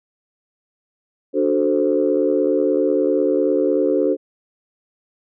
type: chord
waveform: sine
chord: D dominant seventh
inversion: none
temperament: equal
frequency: 293.7 / 370 / 440 / 523.3 Hz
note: D4 / F#4 / A4 / C5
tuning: 0 / 0 / 0 / 0 cents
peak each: -20 dBFS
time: 1.33-4.17 s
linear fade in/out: 50 ms
effects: tanh soft clip ceiling -5 dBFS